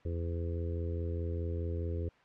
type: harmonic tone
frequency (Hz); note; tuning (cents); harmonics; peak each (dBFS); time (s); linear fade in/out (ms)
84.8; E2; +50; 1 / 2 / 3 / 4 / 5 / 6; -33 / -47 / -47 / -44 / -43 / -46; 0.05-2.09; 5
effects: white hiss -62 dBFS RMS until 2.24 s + low-pass 2000 Hz 12 dB/octave